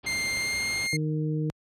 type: low-pass noise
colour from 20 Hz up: pink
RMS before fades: -40 dBFS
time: 0.03-0.88 s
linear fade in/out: 20 ms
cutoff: 4700 Hz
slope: 96 dB/octave
type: tone with pitch glide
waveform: sawtooth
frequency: 2104 to 2121 Hz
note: C7 to C7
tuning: +9 to +23 cents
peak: -23 dBFS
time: 0.06-0.97 s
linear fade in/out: 10 ms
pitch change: +14 cents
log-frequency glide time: 0.34-0.64 s
type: harmonic tone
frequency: 154.2 Hz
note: D#3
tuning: 15 cents flat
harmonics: 1 / 2 / 3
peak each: -26 / -32 / -36 dBFS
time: 0.93-1.5 s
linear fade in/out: 0 ms
effects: high-pass 60 Hz 12 dB/octave + low-pass 10000 Hz 12 dB/octave